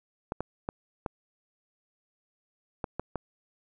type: clicks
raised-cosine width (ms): 1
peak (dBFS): -17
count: 7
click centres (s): 0.321 / 0.406 / 0.689 / 1.062 / 2.842 / 2.996 / 3.157
effects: none